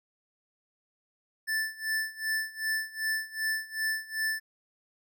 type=tone with tremolo; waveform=square; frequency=1760 Hz; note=A6; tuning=in tune; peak=-27 dBFS; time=1.47-4.4 s; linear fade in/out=20 ms; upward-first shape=sine; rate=2.6 Hz; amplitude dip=90%; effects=none